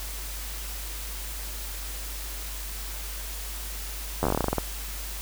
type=slowing click train; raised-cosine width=1 ms; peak=-10 dBFS; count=14; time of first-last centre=4.23-4.583 s; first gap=11 ms; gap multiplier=1.14; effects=added 50 Hz sine -35 dBFS peak until 5.21 s + white hiss -38 dBFS RMS until 5.21 s